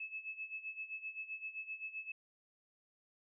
sine tone with tremolo, 2600 Hz, E7, 24 cents flat, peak -39 dBFS, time 0-2.12 s, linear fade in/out 5 ms, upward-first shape sine, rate 7.7 Hz, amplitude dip 80%, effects none

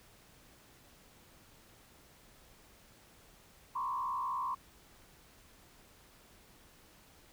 sine tone with frequency modulation, 1046.5 Hz, C6, in tune, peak -33 dBFS, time 3.75-4.55 s, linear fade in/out 10 ms, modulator 64.4 Hz, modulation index 1.2, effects pink hiss -61 dBFS RMS until 7.32 s

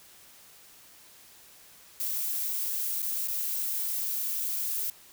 violet noise with dropouts, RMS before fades -31 dBFS, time 2-4.9 s, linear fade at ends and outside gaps 1 ms, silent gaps 3.02-3.026 / 3.275-3.283 s, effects white hiss -54 dBFS RMS until 5.12 s

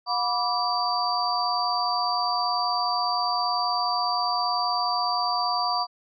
sine tone cluster, 719 / 983 / 1164 / 4651 Hz, F#5 / B5 / D6 / D8, -50 / -8 / -16 / -18 cents, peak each -28 dBFS, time 0.06-5.87 s, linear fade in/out 50 ms, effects none

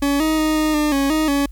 40% pulse tone with pitch steps, 282.4 / 314 / 310.8 / 309 / 300.1 / 276.2 / 312.1 / 281.8 Hz, C#4 / D#4 / D#4 / D#4 / D4 / C#4 / D#4 / C#4, +32 / +16 / -2 / -12 / +38 / -6 / +5 / +29 cents, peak -15 dBFS, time 0.02-1.46 s, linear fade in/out 5 ms, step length 180 ms, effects added 50 Hz sine -32 dBFS peak until 1.51 s + white hiss -60 dBFS RMS until 1.51 s

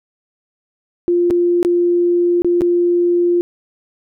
sine tone with dropouts, 349.2 Hz, F4, in tune, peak -11 dBFS, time 1.08-3.41 s, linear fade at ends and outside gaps 0 ms, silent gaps 1.302-1.308 / 1.629-1.649 / 2.42-2.446 / 2.609-2.618 s, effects none

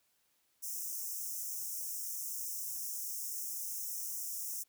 white high-pass noise, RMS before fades -40 dBFS, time 0.62-4.64 s, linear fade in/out 20 ms, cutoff 5400 Hz, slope 96 dB/octave, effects white hiss -75 dBFS RMS until 4.68 s

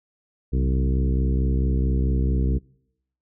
harmonic tone with a mistuned harmonic, 64.5 Hz, C2, 24 cents flat, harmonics 1 / 2 / 3 / 4 / 5 / 6 / 7, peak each -20 / -26 / -30 / -32 / -34 / -36 / -37 dBFS, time 0.52-2.59 s, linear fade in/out 20 ms, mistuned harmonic 2, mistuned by +62 cents, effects noise-tail reverb RT60 0.8 s tail -25 dB re dry

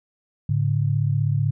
sine tone pair together, 107.4 / 143.26 Hz, A2 / D3, -41 / -43 cents, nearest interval perfect fourth, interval 498 cents, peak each -21 dBFS, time 0.49-1.51 s, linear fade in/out 5 ms, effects none

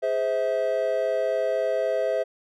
triangle chord, Ab augmented, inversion none, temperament just, 415.3 / 519.1 / 648.9 Hz, Ab4 / C5 / E5, 0 / -14 / -27 cents, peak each -28 / -24 / -23 dBFS, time 0.02-2.24 s, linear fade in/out 20 ms, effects none

